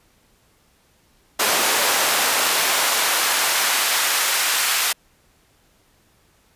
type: noise with high-pass filter sweep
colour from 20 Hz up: pink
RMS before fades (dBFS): -19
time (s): 1.39-4.93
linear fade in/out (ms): 10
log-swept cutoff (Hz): 540 to 1400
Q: 0.72
effects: pink hiss -59 dBFS RMS until 6.55 s + resampled to 32000 Hz